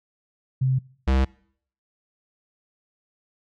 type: tone pair in turn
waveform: sine / square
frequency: 130.81 / 66.05 Hz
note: C3 / C2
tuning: 0 / +17 cents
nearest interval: octave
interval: 1183 cents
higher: first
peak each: -18 dBFS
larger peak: neither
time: 0.61-0.79 / 1.07-1.25 s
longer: neither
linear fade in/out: 10 ms
effects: noise-tail reverb RT60 0.6 s tail -24 dB re dry + low-pass 4000 Hz 12 dB/octave